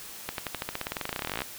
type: accelerating click train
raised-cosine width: 0.3 ms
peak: -14 dBFS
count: 28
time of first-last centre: 0.29-1.419 s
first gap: 92 ms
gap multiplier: 0.93
effects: white hiss -43 dBFS RMS until 1.58 s